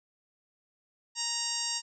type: harmonic tone with a mistuned harmonic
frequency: 932.3 Hz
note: A#5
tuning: in tune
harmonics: 1 / 2 / 3 / 4 / 5 / 6 / 7 / 8 / 9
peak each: -43 / -44 / -41 / -43 / -36 / -35 / -41 / -37 / -44 dBFS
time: 1.15-1.82 s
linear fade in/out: 50 ms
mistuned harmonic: 3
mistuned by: +18 cents
effects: none